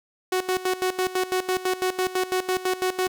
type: tone with tremolo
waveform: sawtooth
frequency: 370 Hz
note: F#4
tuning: in tune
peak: -17 dBFS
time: 0.32-3.08 s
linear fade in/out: 5 ms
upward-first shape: square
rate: 6 Hz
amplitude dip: 80%
effects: none

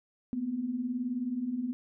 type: beating tone pair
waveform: sine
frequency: 231.8 / 250.8 Hz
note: A#3 / B3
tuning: -10 / +27 cents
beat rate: 19 Hz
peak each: -37 / -31 dBFS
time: 0.33-1.73 s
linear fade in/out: 0 ms
effects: none

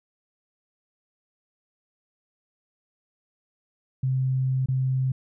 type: tone with dropouts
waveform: sine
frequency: 130.81 Hz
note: C3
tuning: in tune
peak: -21 dBFS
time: 4.03-5.12 s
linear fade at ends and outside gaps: 5 ms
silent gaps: 4.66-4.685 s
effects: none

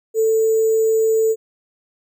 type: tone with sample-and-hold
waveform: sine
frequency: 443.3 Hz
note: A4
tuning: 13 cents sharp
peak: -13 dBFS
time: 0.14-1.36 s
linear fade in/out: 50 ms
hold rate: 7350 Hz
effects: none

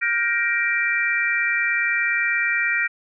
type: chord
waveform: sine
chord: G minor seventh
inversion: third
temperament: just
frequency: 1411.2 / 1568 / 1881.6 / 2352 Hz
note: F6 / G6 / Bb6 / D7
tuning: +18 / 0 / +16 / +2 cents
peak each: -26 / -28 / -22 / -23 dBFS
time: 0.01-2.88 s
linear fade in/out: 20 ms
effects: none

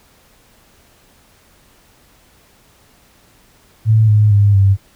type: tone with pitch steps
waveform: sine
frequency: 110 / 105.82 / 101.81 / 97.94 Hz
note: A2 / G#2 / G#2 / G2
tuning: 0 / +33 / -34 / -1 cents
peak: -7 dBFS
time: 3.85-4.77 s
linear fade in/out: 50 ms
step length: 230 ms
effects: pink hiss -51 dBFS RMS until 4.95 s

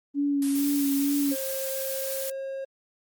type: tone with vibrato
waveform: sine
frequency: 282 Hz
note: C#4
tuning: 30 cents sharp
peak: -22 dBFS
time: 0.14-1.36 s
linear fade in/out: 50 ms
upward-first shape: sine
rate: 2.2 Hz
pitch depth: 26 cents each way
type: noise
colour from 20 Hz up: blue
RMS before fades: -33 dBFS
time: 0.42-2.3 s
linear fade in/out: 2 ms
type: tone with pitch glide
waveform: triangle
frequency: 534 to 539.3 Hz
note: C5 to C#5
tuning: +35 to -48 cents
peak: -29 dBFS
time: 1.31-2.65 s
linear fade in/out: 10 ms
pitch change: +17 cents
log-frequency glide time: 1.84-2.4 s
effects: Opus 32 kbps

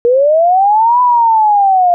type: linear two-way sweep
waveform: sine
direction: up then down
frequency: 466.2 to 999 to 693 Hz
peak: -6 dBFS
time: 0.05-1.94 s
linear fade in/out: 0 ms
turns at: 1.01 s
effects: none

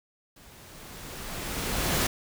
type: noise with level ramp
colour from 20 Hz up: pink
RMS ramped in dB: -53 to -24 dBFS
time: 0.36-2.07 s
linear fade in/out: 5 ms
effects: none

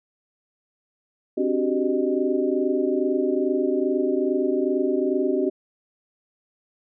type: tone cluster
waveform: sine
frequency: 264.7 / 293.2 / 373.5 / 395.9 / 611 Hz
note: C4 / D4 / F#4 / G4 / D#5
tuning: +20 / -3 / +16 / +17 / -32 cents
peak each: -26 / -28 / -23 / -27 / -30 dBFS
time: 1.37-5.5 s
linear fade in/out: 10 ms
effects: none

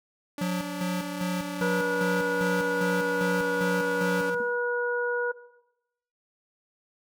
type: tone with pitch glide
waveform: sawtooth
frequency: 289.1 to 285.4 Hz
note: D4 to D4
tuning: -27 to -49 cents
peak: -29 dBFS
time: 0.38-4.3 s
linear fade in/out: 2 ms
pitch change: -22 cents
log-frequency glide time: 1.15-3.86 s
type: tone with tremolo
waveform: square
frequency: 180.5 Hz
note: F#3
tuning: 43 cents flat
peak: -26 dBFS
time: 0.41-4.35 s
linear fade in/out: 5 ms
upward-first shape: square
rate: 2.5 Hz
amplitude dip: 55%
type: harmonic tone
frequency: 483.8 Hz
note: B4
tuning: 36 cents flat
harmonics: 1 / 2 / 3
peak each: -27 / -35 / -30 dBFS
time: 1.61-5.32 s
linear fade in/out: 10 ms
type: tone with exponential decay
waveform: sine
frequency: 225.3 Hz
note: A3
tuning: 41 cents sharp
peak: -32 dBFS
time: 4.4-4.48 s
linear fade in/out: 2 ms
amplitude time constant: 17 ms
effects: noise-tail reverb RT60 0.9 s tail -17 dB re dry

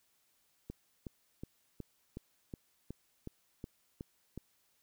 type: click train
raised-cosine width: 3 ms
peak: -29 dBFS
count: 11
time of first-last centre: 0.7-4.376 s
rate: 2.72 Hz
effects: white hiss -74 dBFS RMS until 4.82 s

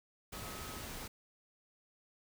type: tone in noise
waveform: sine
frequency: 1275 Hz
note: D#6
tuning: 42 cents sharp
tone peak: -52 dBFS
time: 0.33-0.82 s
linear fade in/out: 10 ms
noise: pink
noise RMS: -45 dBFS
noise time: 0.32-1.08 s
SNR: -10 dB
effects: none

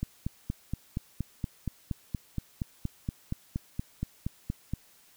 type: click train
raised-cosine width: 5 ms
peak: -18 dBFS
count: 21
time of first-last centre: 0.03-4.736 s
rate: 4.25 Hz
effects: white hiss -60 dBFS RMS until 5.16 s

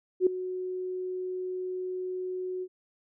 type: tone with ADSR envelope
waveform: sine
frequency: 368.2 Hz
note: F#4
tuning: 8 cents flat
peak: -16 dBFS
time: 0.2-2.68 s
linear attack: 66 ms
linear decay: 4 ms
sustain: -15 dB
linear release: 56 ms
effects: none

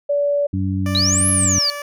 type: tone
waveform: sine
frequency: 575 Hz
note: D5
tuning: 37 cents flat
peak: -15 dBFS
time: 0.09-0.47 s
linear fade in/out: 10 ms
type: harmonic tone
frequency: 95.1 Hz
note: F#2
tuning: 48 cents sharp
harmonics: 1 / 2 / 3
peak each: -20 / -23 / -25 dBFS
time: 0.53-1.59 s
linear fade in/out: 5 ms
type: tone with pitch glide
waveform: 15% pulse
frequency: 589 to 579.2 Hz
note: D5 to D5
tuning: +5 to -24 cents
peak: -20 dBFS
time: 0.86-1.82 s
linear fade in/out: 2 ms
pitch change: -29 cents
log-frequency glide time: 1.42-1.59 s
type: exponential two-way sweep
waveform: sine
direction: up then down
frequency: 3805 to 11270 to 4400 Hz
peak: -15 dBFS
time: 0.95-1.7 s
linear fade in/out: 0 ms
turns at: 1.29 s
effects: none

